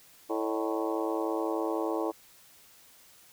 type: harmonic tone with a mistuned harmonic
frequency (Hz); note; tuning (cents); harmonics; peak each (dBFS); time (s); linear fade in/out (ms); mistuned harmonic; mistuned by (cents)
110; A2; 0; 3 / 4 / 5 / 6 / 7 / 8 / 9 / 10; -32 / -34 / -36 / -38 / -39 / -40 / -41 / -42; 0.29-2.12; 20; 6; -98
effects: white hiss -57 dBFS RMS until 3.32 s